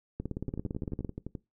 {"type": "two click trains", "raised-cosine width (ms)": 3, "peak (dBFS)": [-21, -24], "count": [16, 11], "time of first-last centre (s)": [[0.2, 1.047], [0.49, 1.352]], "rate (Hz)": [17.7, 11.6], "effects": ["noise-tail reverb RT60 0.2 s tail -20 dB re dry"]}